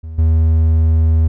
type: tone with level steps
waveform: triangle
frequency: 80.2 Hz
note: E2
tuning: 47 cents flat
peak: -23 / -7 dBFS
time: 0.03-1.28 s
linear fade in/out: 10 ms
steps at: 0.18 s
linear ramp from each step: 10 ms
effects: none